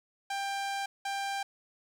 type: tone pair in turn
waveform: sawtooth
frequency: 792 / 792 Hz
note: G5 / G5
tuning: +18 / +18 cents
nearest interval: unison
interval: 0 cents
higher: neither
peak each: -28 dBFS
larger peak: neither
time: 0.3-0.86 / 1.05-1.43 s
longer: first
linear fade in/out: 5 ms
effects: low-pass 9000 Hz 12 dB/octave + 10-bit